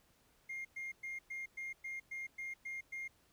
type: tone bursts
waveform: triangle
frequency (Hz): 2122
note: C7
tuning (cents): +24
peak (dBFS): -38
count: 10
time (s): 0.49-3.08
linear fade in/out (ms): 10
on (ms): 160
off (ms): 110
effects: tanh soft clip ceiling -36 dBFS + pink hiss -71 dBFS RMS until 3.32 s